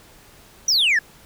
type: exponential sweep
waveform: sine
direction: down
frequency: 6030 to 1661.2 Hz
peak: -12 dBFS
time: 0.68-0.99 s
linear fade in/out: 5 ms
effects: tanh soft clip ceiling -14 dBFS + pink hiss -49 dBFS RMS until 1.25 s